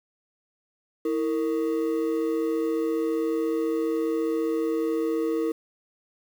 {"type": "ring-modulated tone", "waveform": "triangle", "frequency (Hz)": 392.4, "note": "G4", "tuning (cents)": 2, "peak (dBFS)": -18, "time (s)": [1.05, 5.52], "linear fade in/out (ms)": 5, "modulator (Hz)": 67.3, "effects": ["8-bit"]}